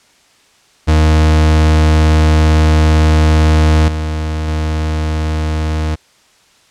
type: tone with level steps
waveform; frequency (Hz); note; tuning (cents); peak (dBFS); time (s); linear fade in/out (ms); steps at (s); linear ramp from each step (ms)
40% pulse; 77.78; D#2; 0; -6 / -15 / -13; 0.87-5.96; 20; 3.88 / 4.48; 2
effects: white hiss -50 dBFS RMS until 6.7 s + low-pass 7000 Hz 12 dB/octave